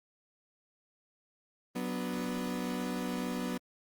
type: chord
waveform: 35% pulse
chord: B minor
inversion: second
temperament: equal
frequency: 185 / 246.9 / 293.7 Hz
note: F#3 / B3 / D4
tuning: 0 / 0 / 0 cents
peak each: -36 / -34 / -40 dBFS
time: 1.75-3.58 s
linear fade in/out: 10 ms
effects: Opus 32 kbps